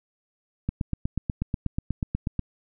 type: click train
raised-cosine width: 5 ms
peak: -13 dBFS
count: 15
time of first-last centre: 0.69-2.393 s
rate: 8.22 Hz
effects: none